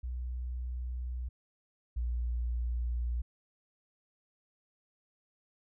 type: tone pair in turn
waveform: sine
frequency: 61.74 / 59.64 Hz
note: B1 / A#1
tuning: 0 / +40 cents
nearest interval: minor second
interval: 60 cents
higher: first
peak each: -34 / -30 dBFS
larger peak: second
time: 0.03-1.29 / 1.96-3.22 s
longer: neither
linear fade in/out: 10 ms
effects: none